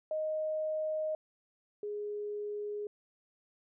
sine tone pair in turn, 622.3 / 415.3 Hz, D#5 / G#4, 0 / 0 cents, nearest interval perfect fifth, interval 700 cents, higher first, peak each -31 / -35 dBFS, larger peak first, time 0.11-1.15 / 1.83-2.87 s, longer neither, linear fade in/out 2 ms, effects none

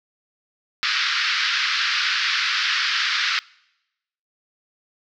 pink band-pass noise, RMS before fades -22 dBFS, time 0.83-3.39 s, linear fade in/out 0 ms, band 1300 to 5200 Hz, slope 48 dB/octave, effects noise-tail reverb RT60 0.9 s tail -24 dB re dry

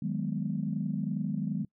sine chord, G# minor seventh, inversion second, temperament equal, 155.56 / 185 / 207.7 / 246.9 Hz, D#3 / F#3 / G#3 / B3, 0 / 0 / 0 / 0 cents, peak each -34 / -34 / -33 / -37 dBFS, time 0.02-1.65 s, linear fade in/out 5 ms, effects noise-tail reverb RT60 0.1 s tail -26 dB re dry + tanh soft clip ceiling -18 dBFS

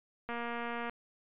click train, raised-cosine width 0.5 ms, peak -24 dBFS, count 144, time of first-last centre 0.29-0.896 s, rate 236 Hz, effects resampled to 8000 Hz

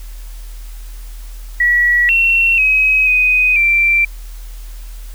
sine tone with pitch steps, 1932 / 2718 / 2541 / 2500 / 2352 Hz, B6 / F7 / D#7 / D#7 / D7, -39 / -48 / +36 / +8 / +2 cents, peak -9 dBFS, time 1.6-4.05 s, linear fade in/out 5 ms, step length 490 ms, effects added 40 Hz sine -27 dBFS peak until 5.14 s + white hiss -43 dBFS RMS until 5.14 s

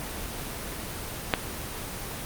click, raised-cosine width 0.3 ms, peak -4 dBFS, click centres 1.338 s, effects pink hiss -35 dBFS RMS until 2.25 s + Opus 24 kbps

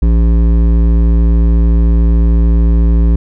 sine tone with hard clipping, 56.8 Hz, A#1, 44 cents flat, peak -8 dBFS, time 0.02-3.16 s, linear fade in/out 5 ms, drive 12 dB, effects none

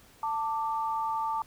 sine tone pair together, 890.1 / 1174.7 Hz, A5 / D6, +20 / 0 cents, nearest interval perfect fourth, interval 480 cents, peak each -29 / -33 dBFS, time 0.23-1.42 s, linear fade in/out 2 ms, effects pink hiss -57 dBFS RMS until 1.46 s

